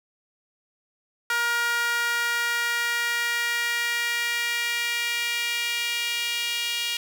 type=tone with high-pass filter sweep; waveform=sawtooth; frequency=473 Hz; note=A#4; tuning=25 cents sharp; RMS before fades=-26 dBFS; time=1.3-6.97 s; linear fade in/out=2 ms; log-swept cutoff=1400 to 2800 Hz; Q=2.7; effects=none